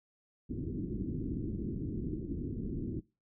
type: low-pass noise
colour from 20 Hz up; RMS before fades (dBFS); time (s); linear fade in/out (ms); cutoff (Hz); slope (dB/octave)
white; -37; 0.49-3.01; 20; 350; 48
effects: noise-tail reverb RT60 0.3 s tail -24 dB re dry